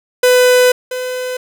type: tone pair in turn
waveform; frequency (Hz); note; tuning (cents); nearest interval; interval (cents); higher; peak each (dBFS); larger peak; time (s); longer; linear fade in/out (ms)
45% pulse; 499.8 / 505.3; B4 / B4; +21 / +40; unison; 19; second; -7 / -19; first; 0.23-0.72 / 0.91-1.37; first; 5
effects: none